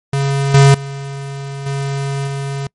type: tone with level steps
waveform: square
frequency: 138.59 Hz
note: C#3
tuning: in tune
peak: -14 / -5 / -24 / -18 / -20 dBFS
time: 0.13-2.67 s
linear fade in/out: 2 ms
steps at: 0.54 / 0.74 / 1.66 / 2.27 s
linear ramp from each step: 5 ms
effects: noise-tail reverb RT60 0.1 s tail -26 dB re dry + MP3 48 kbps